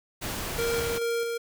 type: noise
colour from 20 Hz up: pink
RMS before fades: -33 dBFS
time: 0.21-0.99 s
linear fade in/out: 20 ms
type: tone with tremolo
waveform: square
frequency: 466.2 Hz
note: A#4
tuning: in tune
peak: -26 dBFS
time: 0.58-1.38 s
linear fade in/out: 10 ms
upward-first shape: square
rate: 2.3 Hz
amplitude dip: 30%
effects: none